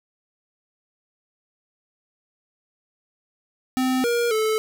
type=tone with pitch steps; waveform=square; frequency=257.8 / 474 / 435.8 Hz; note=C4 / A#4 / A4; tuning=-26 / +29 / -17 cents; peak=-20 dBFS; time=3.77-4.58 s; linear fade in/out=0 ms; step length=270 ms; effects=none